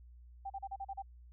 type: tone bursts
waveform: sine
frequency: 784 Hz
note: G5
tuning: in tune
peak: -38 dBFS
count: 7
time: 0.45-1.023 s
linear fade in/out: 10 ms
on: 51 ms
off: 36 ms
effects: added 60 Hz sine -53 dBFS peak until 1.32 s